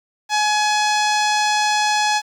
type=tone with low-pass filter; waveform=sawtooth; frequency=844 Hz; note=G#5; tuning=28 cents sharp; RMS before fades=-18 dBFS; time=0.29-2.22 s; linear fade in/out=50 ms; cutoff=5900 Hz; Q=1.8; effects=8-bit